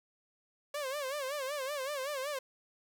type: tone with vibrato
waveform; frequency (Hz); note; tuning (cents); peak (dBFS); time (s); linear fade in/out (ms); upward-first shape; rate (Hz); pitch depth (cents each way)
sawtooth; 556; C#5; +5; -31; 0.74-2.39; 5; sine; 5.3; 130
effects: none